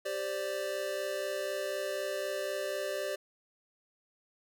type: chord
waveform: square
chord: G suspended fourth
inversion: none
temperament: equal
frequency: 392 / 523.3 / 587.3 Hz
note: G4 / C5 / D5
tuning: 0 / 0 / 0 cents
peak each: -40 / -40 / -36 dBFS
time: 0.05-3.16 s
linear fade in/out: 10 ms
effects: none